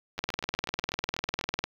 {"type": "two click trains", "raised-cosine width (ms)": 0.2, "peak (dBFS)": [-10, -21], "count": [30, 11], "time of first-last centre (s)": [[0.19, 1.64], [0.18, 1.412]], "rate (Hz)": [20, 8.12], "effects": ["low-pass 5000 Hz 12 dB/octave", "7-bit"]}